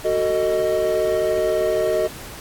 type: chord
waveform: triangle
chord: D# diminished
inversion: first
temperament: just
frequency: 373.4 / 448 / 622.3 Hz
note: F#4 / A4 / D#5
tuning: +16 / +31 / 0 cents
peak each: -21 / -21 / -18 dBFS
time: 0.04-2.08 s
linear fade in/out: 20 ms
effects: pink hiss -37 dBFS RMS until 2.4 s + AAC 64 kbps